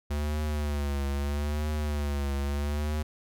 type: tone with vibrato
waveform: square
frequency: 72.8 Hz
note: D2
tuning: 15 cents flat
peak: -28 dBFS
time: 0.1-3.03 s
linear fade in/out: 10 ms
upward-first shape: triangle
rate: 0.78 Hz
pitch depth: 83 cents each way
effects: none